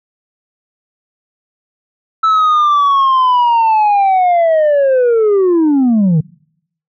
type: linear sweep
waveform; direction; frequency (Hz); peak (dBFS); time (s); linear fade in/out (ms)
sine; down; 1318.5 to 146.83; -5; 2.23-6.21; 10
effects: noise-tail reverb RT60 0.7 s tail -26 dB re dry + tanh soft clip ceiling -7 dBFS